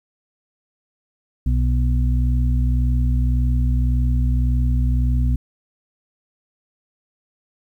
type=harmonic tone; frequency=61.8 Hz; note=B1; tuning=2 cents sharp; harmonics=1 / 2 / 4; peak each=-16 / -22 / -28 dBFS; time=1.46-5.36 s; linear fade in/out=5 ms; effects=9-bit